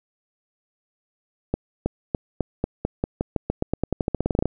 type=accelerating click train; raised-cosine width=2 ms; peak=-8 dBFS; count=24; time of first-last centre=1.54-4.456 s; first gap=320 ms; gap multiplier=0.9; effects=none